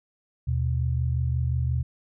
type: tone pair together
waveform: sine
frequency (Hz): 78.3 / 123.94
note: D#2 / B2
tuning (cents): +11 / +7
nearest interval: minor sixth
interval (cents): 796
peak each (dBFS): -25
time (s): 0.47-1.83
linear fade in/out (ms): 10
effects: none